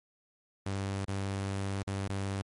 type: tone with dropouts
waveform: sawtooth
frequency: 98 Hz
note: G2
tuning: in tune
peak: -28 dBFS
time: 0.66-2.42 s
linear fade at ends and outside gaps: 5 ms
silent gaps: 1.052-1.081 / 1.829-1.873 / 2.078-2.094 s
effects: MP3 48 kbps